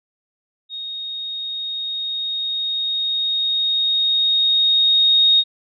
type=tone with level ramp; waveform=sine; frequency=3729 Hz; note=A#7; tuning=in tune; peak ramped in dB=-27 to -10 dBFS; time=0.69-5.44 s; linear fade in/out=50 ms; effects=none